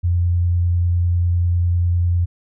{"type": "tone with vibrato", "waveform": "sine", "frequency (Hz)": 87.31, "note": "F2", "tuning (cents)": 0, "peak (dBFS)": -14, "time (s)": [0.03, 2.26], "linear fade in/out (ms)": 20, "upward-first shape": "sine", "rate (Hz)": 10, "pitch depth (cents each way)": 10, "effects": []}